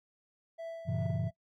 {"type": "tone with tremolo", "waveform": "triangle", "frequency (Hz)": 661, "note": "E5", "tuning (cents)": 5, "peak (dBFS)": -35, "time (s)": [0.58, 1.31], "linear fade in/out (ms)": 20, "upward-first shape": "triangle", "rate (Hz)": 2.7, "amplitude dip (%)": 55}
{"type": "chord", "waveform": "sine", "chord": "G diminished seventh", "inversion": "none", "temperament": "just", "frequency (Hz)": [98, 117.6, 141.12, 169.34], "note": ["G2", "Bb2", "Db3", "Fb3"], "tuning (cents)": [0, 16, 31, 47], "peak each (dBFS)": -35, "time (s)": [0.85, 1.31], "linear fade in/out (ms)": 50}
{"effects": ["noise-tail reverb RT60 0.1 s tail -21 dB re dry", "tanh soft clip ceiling -23 dBFS"]}